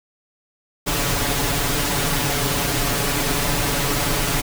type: noise with comb filter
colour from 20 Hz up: pink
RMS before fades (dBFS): -21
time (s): 0.86-4.42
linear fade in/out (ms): 20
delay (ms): 7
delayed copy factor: +0.85
effects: none